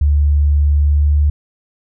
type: tone with pitch glide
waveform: sine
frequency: 72.9 to 73.53 Hz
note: D2 to D2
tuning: -12 to +3 cents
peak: -9 dBFS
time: 0.01-1.3 s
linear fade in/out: 5 ms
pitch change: +15 cents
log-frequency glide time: 0.83-1.13 s
effects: none